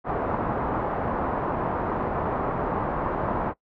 white low-pass noise, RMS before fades -27 dBFS, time 0.04-3.54 s, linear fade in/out 50 ms, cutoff 1100 Hz, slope 24 dB/octave, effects noise-tail reverb RT60 0.1 s tail -21 dB re dry

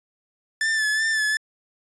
45% pulse tone with vibrato, 1751 Hz, A6, 9 cents flat, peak -20 dBFS, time 0.61-1.37 s, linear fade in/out 2 ms, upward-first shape sine, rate 2.7 Hz, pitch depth 41 cents each way, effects resampled to 22050 Hz

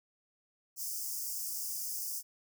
white high-pass noise, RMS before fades -38 dBFS, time 0.76-2.23 s, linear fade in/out 50 ms, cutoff 4900 Hz, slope 96 dB/octave, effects none

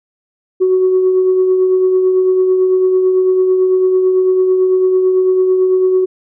sine tone with tremolo, 372.2 Hz, F#4, 10 cents sharp, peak -6 dBFS, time 0.6-6.06 s, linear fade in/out 20 ms, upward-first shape triangle, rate 9 Hz, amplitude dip 40%, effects tanh soft clip ceiling -4 dBFS

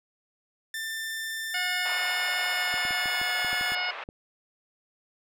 sawtooth tone with pitch glide, 1785 to 1728.2 Hz, A6 to A6, +24 to -32 cents, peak -28 dBFS, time 0.74-3.75 s, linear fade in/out 2 ms, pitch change -56 cents, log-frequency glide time 2.48-3.38 s
harmonic tone, 726 Hz, F#5, 33 cents flat, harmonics 1 / 2 / 3 / 4 / 5 / 6 / 7, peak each -37 / -33 / -31 / -34 / -44 / -43 / -37 dBFS, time 1.54-3.91 s, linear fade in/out 5 ms
pink band-pass noise, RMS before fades -38 dBFS, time 1.85-4.04 s, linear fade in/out 5 ms, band 640 to 2900 Hz, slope 24 dB/octave
clicks, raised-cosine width 2 ms, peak -28 dBFS, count 10, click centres 2.741 / 2.852 / 2.908 / 3.058 / 3.215 / 3.447 / 3.53 / 3.611 / 3.72 / 4.089 s
effects none

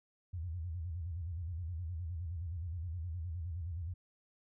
sine tone with vibrato, 84.7 Hz, E2, 48 cents sharp, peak -37 dBFS, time 0.33-3.94 s, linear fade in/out 10 ms, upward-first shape square, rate 9.6 Hz, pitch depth 120 cents each way, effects none

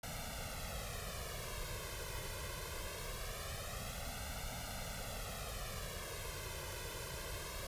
pink noise with flanger, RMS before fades -44 dBFS, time 0.03-7.67 s, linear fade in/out 5 ms, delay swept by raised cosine 1.4 to 1.98 ms, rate 0.22 Hz, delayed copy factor +1, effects resampled to 32000 Hz

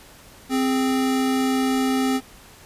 square tone pair together, 261.6 / 415.3 Hz, C4 / G#4, 0 / 0 cents, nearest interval minor sixth, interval 800 cents, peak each -20 / -29 dBFS, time 0.49-2.21 s, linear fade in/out 50 ms, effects pink hiss -47 dBFS RMS until 2.65 s + resampled to 32000 Hz

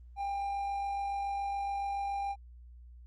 triangle tone with amplitude modulation, 798 Hz, G5, 31 cents sharp, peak -29 dBFS, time 0.16-2.36 s, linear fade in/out 50 ms, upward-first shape sine, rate 47.1 Hz, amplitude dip 25%, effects added 60 Hz sine -49 dBFS peak until 3.06 s + Opus 24 kbps

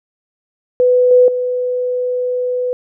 sine tone with level steps, 498.2 Hz, B4, 15 cents sharp, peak -8 / -5 / -15 dBFS, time 0.8-2.73 s, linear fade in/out 0 ms, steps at 1.11 / 1.28 s, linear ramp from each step 2 ms, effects none

